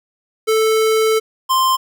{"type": "tone pair in turn", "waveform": "square", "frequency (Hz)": [440, 1046.5], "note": ["A4", "C6"], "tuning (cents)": [0, 0], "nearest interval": "octave + minor third", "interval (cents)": 1500, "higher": "second", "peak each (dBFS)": -13, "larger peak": "neither", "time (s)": [[0.47, 1.2], [1.49, 1.77]], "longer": "first", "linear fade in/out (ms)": 20, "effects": []}